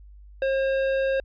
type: tone with hard clipping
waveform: sine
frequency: 537 Hz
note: C5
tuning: 45 cents sharp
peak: -23 dBFS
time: 0.42-1.2 s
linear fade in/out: 2 ms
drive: 11 dB
effects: added 50 Hz sine -44 dBFS peak until 1.24 s + resampled to 11025 Hz